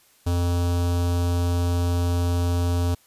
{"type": "tone with notch filter", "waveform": "square", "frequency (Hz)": 87.31, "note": "F2", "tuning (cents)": 0, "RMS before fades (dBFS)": -22, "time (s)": [0.26, 2.95], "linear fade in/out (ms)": 10, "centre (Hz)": 2000, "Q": 1.2, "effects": ["white hiss -58 dBFS RMS until 3.06 s", "resampled to 32000 Hz"]}